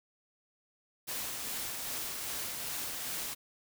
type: noise with tremolo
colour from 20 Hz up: white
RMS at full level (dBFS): -37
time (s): 1.07-3.35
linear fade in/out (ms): 20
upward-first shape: sine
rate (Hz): 2.5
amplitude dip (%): 25
effects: none